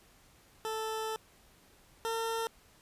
20% pulse tone pair in turn, 440 / 453.9 Hz, A4 / A#4, 0 / -46 cents, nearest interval minor second, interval 54 cents, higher second, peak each -29 / -27 dBFS, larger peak second, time 0.65-1.16 / 2.05-2.47 s, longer first, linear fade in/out 0 ms, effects pink hiss -62 dBFS RMS until 2.81 s + resampled to 32000 Hz

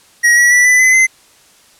square tone with pitch steps, 1900 / 1931 / 1962.5 / 1994.5 / 2027 / 2060 Hz, A#6 / B6 / B6 / B6 / B6 / C7, +33 / -39 / -11 / +17 / +45 / -28 cents, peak -7 dBFS, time 0.23-1.07 s, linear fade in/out 20 ms, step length 140 ms, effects white hiss -47 dBFS RMS until 1.79 s + low-pass 10000 Hz 12 dB/octave

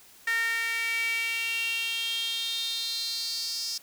sawtooth tone with high-pass filter sweep, 458.2 Hz, A#4, 30 cents flat, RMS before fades -30 dBFS, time 0.27-3.78 s, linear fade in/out 5 ms, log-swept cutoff 1800 to 5200 Hz, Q 6.8, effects white hiss -54 dBFS RMS until 3.82 s

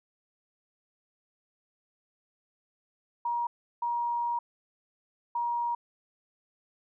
sine tone bursts at uneven times, 949 Hz, A#5, 31 cents sharp, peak -27 dBFS, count 3, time 3.25-3.47 / 3.82-4.39 / 5.35-5.75 s, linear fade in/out 5 ms, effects none

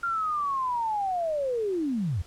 sine linear sweep, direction down, 1400 to 73.42 Hz, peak -25 dBFS, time 0.03-2.22 s, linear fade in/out 5 ms, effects pink hiss -53 dBFS RMS until 2.26 s + low-pass 10000 Hz 12 dB/octave

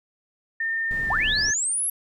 sine tone with pitch glide, 1813 to 1722.2 Hz, A#6 to A6, -49 to -38 cents, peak -23 dBFS, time 0.6-1.54 s, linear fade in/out 5 ms, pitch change -89 cents, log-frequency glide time 1.03-1.34 s
brown noise, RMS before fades -34 dBFS, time 0.91-1.51 s, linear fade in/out 0 ms
sine linear sweep, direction up, 659.3 to 11430 Hz, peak -22 dBFS, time 1.1-1.9 s, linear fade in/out 5 ms
effects none

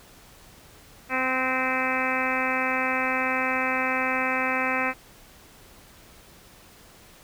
harmonic tone with a mistuned harmonic, 258.5 Hz, C4, 21 cents flat, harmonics 1 / 2 / 3 / 4 / 5 / 6 / 7 / 8 / 9 / 10, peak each -32 / -32 / -32 / -32 / -32 / -32 / -32 / -32 / -32 / -32 dBFS, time 1.09-4.94 s, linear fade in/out 50 ms, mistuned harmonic 7, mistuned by +25 cents, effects pink hiss -51 dBFS RMS until 7.23 s

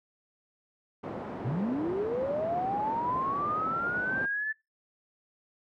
pink band-pass noise, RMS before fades -38 dBFS, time 1.03-4.26 s, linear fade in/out 10 ms, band 180 to 830 Hz, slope 12 dB/octave
sine linear sweep, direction up, 106.8 to 1760 Hz, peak -28 dBFS, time 1.44-4.53 s, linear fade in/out 20 ms
effects noise-tail reverb RT60 0.2 s tail -18 dB re dry

